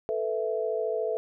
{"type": "chord", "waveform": "sine", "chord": "A suspended second", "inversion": "none", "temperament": "equal", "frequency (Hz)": [440, 493.9, 659.3], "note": ["A4", "B4", "E5"], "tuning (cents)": [0, 0, 0], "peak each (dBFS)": [-29, -32, -31], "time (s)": [0.09, 1.17], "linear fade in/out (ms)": 0, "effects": []}